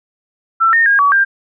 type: tone with pitch steps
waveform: sine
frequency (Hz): 1339 / 1832 / 1627 / 1136 / 1591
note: E6 / A#6 / G#6 / C#6 / G6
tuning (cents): +27 / -31 / -36 / +42 / +25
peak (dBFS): -8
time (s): 0.6-1.25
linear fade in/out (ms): 20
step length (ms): 130
effects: none